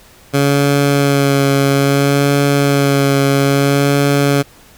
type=tone with vibrato; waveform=15% pulse; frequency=140.2 Hz; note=C#3; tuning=20 cents sharp; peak=-4 dBFS; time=0.33-4.43 s; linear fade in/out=20 ms; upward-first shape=sine; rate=0.6 Hz; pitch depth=19 cents each way; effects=pink hiss -44 dBFS RMS until 4.77 s